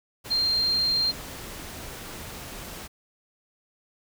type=tone in noise; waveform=sine; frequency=4186 Hz; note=C8; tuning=in tune; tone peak=-21 dBFS; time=0.3-1.12 s; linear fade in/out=20 ms; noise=pink; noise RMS=-39 dBFS; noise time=0.24-2.88 s; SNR=+15 dB; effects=none